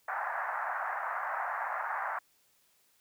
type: band-pass noise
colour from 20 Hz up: pink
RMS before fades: -35 dBFS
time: 0.08-2.19 s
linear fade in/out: 5 ms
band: 690 to 1800 Hz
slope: 48 dB/octave
effects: white hiss -69 dBFS RMS until 3 s

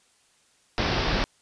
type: low-pass noise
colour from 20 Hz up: pink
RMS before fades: -25 dBFS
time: 0.78-1.24 s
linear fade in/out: 0 ms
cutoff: 5500 Hz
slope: 96 dB/octave
effects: white hiss -63 dBFS RMS until 1.41 s + resampled to 22050 Hz

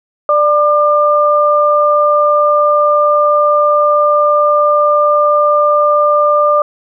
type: tone pair together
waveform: sine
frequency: 591 / 1198.5 Hz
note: D5 / D6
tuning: +11 / +35 cents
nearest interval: octave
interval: 1224 cents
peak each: -10 dBFS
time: 0.29-6.62 s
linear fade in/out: 2 ms
effects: none

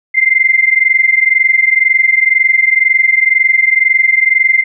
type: tone pair together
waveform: sine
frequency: 2078 / 2100 Hz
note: C7 / C7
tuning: -12 / +6 cents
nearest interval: unison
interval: 18 cents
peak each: -10 dBFS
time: 0.14-4.64 s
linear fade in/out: 20 ms
effects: none

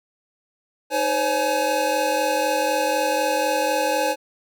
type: tone cluster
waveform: square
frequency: 311.1 / 514 / 558 / 846 Hz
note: D#4 / C5 / C#5 / G#5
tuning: 0 / -31 / +11 / +32 cents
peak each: -31 / -25 / -26 / -24 dBFS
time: 0.9-4.16 s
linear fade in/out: 50 ms
effects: none

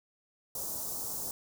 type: band-stop noise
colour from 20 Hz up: white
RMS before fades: -37 dBFS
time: 0.55-1.31 s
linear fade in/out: 2 ms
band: 990 to 5600 Hz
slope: 24 dB/octave
effects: none

